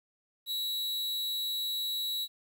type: tone with amplitude modulation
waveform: 45% pulse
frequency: 3900 Hz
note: B7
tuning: 23 cents flat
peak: -29 dBFS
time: 0.46-2.28 s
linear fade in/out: 50 ms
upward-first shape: sine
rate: 226 Hz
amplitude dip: 50%
effects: 11-bit